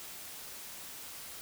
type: silence
effects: white hiss -46 dBFS RMS until 1.41 s